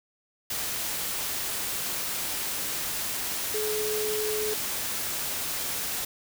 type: tone in noise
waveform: sine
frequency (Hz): 426.8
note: G#4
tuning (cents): +47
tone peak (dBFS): -28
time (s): 3.54-4.54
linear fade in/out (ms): 5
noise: white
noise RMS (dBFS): -31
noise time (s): 0.5-6.05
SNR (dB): 0
effects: none

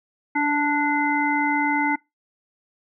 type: harmonic tone with a mistuned harmonic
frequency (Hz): 293.7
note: D4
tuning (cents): 0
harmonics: 1 / 3 / 5 / 7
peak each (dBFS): -23 / -23 / -29 / -24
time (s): 0.35-1.96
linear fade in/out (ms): 10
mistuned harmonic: 1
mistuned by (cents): -18
effects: noise-tail reverb RT60 0.2 s tail -23 dB re dry

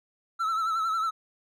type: tone with vibrato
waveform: triangle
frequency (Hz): 1318.5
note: E6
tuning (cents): 0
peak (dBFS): -23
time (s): 0.39-1.11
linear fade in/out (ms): 20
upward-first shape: triangle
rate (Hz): 11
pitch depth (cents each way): 66
effects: none

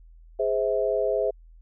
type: chord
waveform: sine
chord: Ab augmented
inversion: none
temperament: just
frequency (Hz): 415.3 / 519.1 / 648.9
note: Ab4 / C5 / E5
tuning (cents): 0 / -14 / -27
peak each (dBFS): -26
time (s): 0.39-1.31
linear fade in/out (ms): 10
effects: added 41 Hz sine -47 dBFS peak until 1.61 s

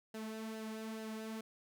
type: tone with flanger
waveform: sawtooth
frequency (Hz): 220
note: A3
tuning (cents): 0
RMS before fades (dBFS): -44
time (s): 0.14-1.41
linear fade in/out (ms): 5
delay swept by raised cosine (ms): 0.85 to 3.65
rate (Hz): 2.3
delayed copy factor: -0.55
effects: none

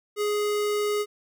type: tone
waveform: square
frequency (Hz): 416.5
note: G#4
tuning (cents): +5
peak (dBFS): -24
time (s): 0.16-1.06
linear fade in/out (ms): 50
effects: none

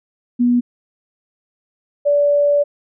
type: tone pair in turn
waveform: sine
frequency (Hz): 243.2 / 578.4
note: B3 / D5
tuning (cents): -26 / -27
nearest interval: octave + minor third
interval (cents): 1499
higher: second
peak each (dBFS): -11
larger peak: neither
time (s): 0.39-0.61 / 2.05-2.64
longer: second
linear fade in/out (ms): 20
effects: none

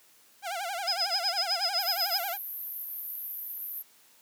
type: tone with vibrato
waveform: sawtooth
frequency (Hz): 740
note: F#5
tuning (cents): 0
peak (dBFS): -28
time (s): 0.42-2.38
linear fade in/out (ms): 50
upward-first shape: sine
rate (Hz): 11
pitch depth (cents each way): 170
type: tone with tremolo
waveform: sine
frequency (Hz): 5040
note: D#8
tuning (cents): +21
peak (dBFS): -24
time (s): 0.87-2.18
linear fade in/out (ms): 10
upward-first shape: sine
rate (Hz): 8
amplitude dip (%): 90
type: band-pass noise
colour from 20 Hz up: pink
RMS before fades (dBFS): -38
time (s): 1.79-3.83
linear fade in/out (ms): 20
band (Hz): 12000 to 14000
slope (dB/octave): 96
effects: white hiss -60 dBFS RMS until 4.21 s + high-pass 150 Hz 12 dB/octave

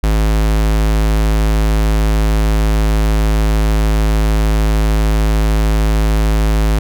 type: tone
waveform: square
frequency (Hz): 53.3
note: G#1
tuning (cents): +46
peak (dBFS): -11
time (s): 0.03-6.79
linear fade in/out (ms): 5
effects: none

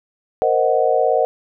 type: chord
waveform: sine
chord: C half-diminished seventh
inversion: third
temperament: equal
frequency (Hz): 466.2 / 523.3 / 622.3 / 740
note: Bb4 / C5 / Eb5 / Gb5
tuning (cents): 0 / 0 / 0 / 0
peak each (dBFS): -19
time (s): 0.42-1.25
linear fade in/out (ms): 0
effects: none

